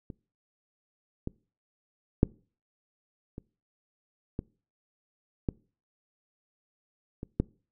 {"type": "clicks", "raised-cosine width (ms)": 3, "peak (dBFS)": [-27, -19, -6, -26, -18, -14, -24, -11], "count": 8, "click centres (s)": [0.102, 1.274, 2.231, 3.381, 4.391, 5.488, 7.231, 7.4], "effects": ["noise-tail reverb RT60 0.4 s tail -24 dB re dry"]}